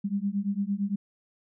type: beating tone pair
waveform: sine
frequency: 196 / 204.8 Hz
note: G3 / G#3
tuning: 0 / -24 cents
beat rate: 8.8 Hz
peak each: -29 dBFS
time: 0.04-0.96 s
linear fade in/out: 10 ms
effects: none